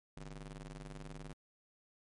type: ring-modulated tone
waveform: sawtooth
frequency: 99 Hz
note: G2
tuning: 18 cents sharp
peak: -39 dBFS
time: 0.17-1.33 s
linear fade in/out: 0 ms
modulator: 59.6 Hz
effects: MP3 48 kbps